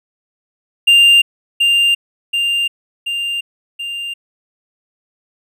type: tone with echo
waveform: triangle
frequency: 2794 Hz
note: F7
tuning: in tune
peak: -4 dBFS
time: 0.87-1.22 s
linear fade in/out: 10 ms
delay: 730 ms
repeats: 4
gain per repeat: -4 dB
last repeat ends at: 4.14 s
effects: none